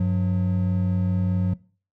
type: tone pair together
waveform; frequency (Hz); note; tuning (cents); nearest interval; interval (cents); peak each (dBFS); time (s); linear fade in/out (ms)
triangle; 96.48 / 181.4; G2 / F#3; -27 / -34; major seventh; 1093; -20; 0-1.54; 5
effects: noise-tail reverb RT60 0.4 s tail -21 dB re dry